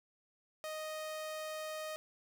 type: tone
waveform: sawtooth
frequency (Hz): 622.3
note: D#5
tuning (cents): 0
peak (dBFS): -36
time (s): 0.64-1.96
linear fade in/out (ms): 0
effects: none